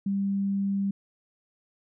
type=tone; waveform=sine; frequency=197.6 Hz; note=G3; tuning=14 cents sharp; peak=-24 dBFS; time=0.06-0.91 s; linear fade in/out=5 ms; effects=none